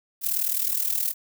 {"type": "noise with amplitude modulation", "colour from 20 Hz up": "violet", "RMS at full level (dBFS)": -22, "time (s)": [0.21, 1.14], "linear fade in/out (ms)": 50, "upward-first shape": "sine", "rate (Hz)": 39.2, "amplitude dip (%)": 75, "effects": []}